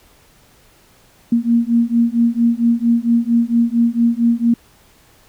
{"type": "beating tone pair", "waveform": "sine", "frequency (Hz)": [231.9, 236.3], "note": ["A#3", "A#3"], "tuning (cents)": [-9, 24], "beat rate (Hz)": 4.4, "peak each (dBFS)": -15, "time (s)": [1.32, 4.54], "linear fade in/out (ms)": 5, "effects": ["pink hiss -51 dBFS RMS until 5.28 s"]}